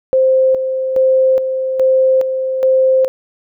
sine tone with tremolo, 523.3 Hz, C5, in tune, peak -8 dBFS, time 0.13-3.08 s, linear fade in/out 0 ms, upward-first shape square, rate 1.2 Hz, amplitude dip 55%, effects none

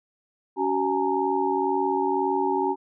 sine tone cluster, 281.5 / 378.6 / 841 / 923 Hz, C#4 / F#4 / G#5 / A#5, +27 / +40 / +22 / -17 cents, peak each -29 / -25 / -27 / -27 dBFS, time 0.56-2.76 s, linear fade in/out 50 ms, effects none

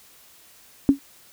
sine tone with exponential decay, 277.5 Hz, C#4, 2 cents sharp, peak -7 dBFS, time 0.89-0.99 s, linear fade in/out 0 ms, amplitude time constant 21 ms, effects white hiss -52 dBFS RMS until 1.32 s

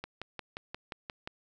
click train, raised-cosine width 0.3 ms, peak -22 dBFS, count 8, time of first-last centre 0.04-1.275 s, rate 5.67 Hz, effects none

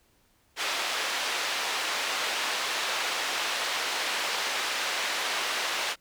white band-pass noise, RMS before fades -30 dBFS, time 0.56-5.96 s, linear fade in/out 50 ms, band 530 to 3700 Hz, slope 12 dB/octave, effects pink hiss -66 dBFS RMS until 6 s

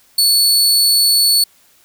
sawtooth tone, 4435 Hz, C#8, in tune, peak -7 dBFS, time 0.18-1.44 s, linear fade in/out 5 ms, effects white hiss -52 dBFS RMS until 1.84 s

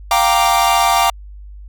45% pulse chord, G minor seventh, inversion third, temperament equal with one note detuned, 698.5 / 780.8 / 932.3 / 1174.7 Hz, F5 / G5 / Bb5 / D6, 0 / -7 / 0 / 0 cents, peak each -17 dBFS, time 0.11-1.1 s, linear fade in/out 2 ms, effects added 50 Hz sine -32 dBFS peak until 1.68 s

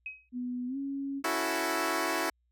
sine tone with exponential decay, 2538 Hz, D#7, 34 cents sharp, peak -33 dBFS, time 0.06-0.29 s, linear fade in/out 2 ms, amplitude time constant 50 ms
sine tone with pitch glide, 247.4 to 276.1 Hz, B3 to C#4, +3 to -7 cents, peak -32 dBFS, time 0.32-1.23 s, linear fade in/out 50 ms, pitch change +190 cents, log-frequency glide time 0.67-0.77 s
10% pulse chord, F# minor seventh, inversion second, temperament equal, 277.2 / 329.6 / 370 / 440 Hz, C#4 / E4 / F#4 / A4, 0 / 0 / 0 / 0 cents, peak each -29 / -23 / -26 / -29 dBFS, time 1.24-2.3 s, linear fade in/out 5 ms
effects added 60 Hz sine -70 dBFS peak until 2.51 s

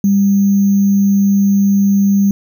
sine tone with sample-and-hold, 198.8 Hz, G3, 25 cents sharp, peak -8 dBFS, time 0.04-2.31 s, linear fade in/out 2 ms, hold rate 6300 Hz, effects none

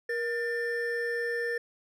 triangle tone pair together, 472.9 / 1788 Hz, A#4 / A6, +25 / +27 cents, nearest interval octave + major seventh, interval 2302 cents, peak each -29 / -30 dBFS, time 0.09-1.58 s, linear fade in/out 5 ms, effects none

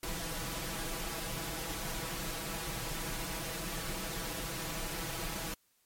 pink noise with comb filter, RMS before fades -38 dBFS, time 0.03-5.54 s, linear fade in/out 2 ms, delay 6.1 ms, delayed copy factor +0.75, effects white hiss -72 dBFS RMS until 5.85 s + MP3 64 kbps

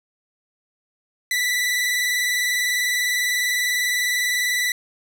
sawtooth tone with vibrato, 1975.5 Hz, B6, in tune, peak -16 dBFS, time 1.31-4.72 s, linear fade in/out 2 ms, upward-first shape triangle, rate 20 Hz, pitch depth 48 cents each way, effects none

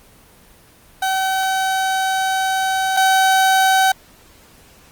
30% pulse tone pair in turn, 763 / 763 Hz, G5 / G5, -47 / -47 cents, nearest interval unison, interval 0 cents, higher neither, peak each -14 / -9 dBFS, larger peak second, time 1.02-2.97 / 2.97-3.92 s, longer first, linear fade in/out 5 ms, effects pink hiss -48 dBFS RMS until 4.91 s + Opus 24 kbps

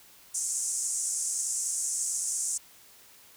pink band-pass noise, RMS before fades -31 dBFS, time 0.34-2.58 s, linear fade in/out 10 ms, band 6400 to 9400 Hz, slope 48 dB/octave, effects white hiss -55 dBFS RMS until 3.36 s

